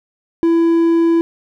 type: tone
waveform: triangle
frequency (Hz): 333.4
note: E4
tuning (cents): +20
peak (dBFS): -8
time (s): 0.43-1.21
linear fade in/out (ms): 0
effects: none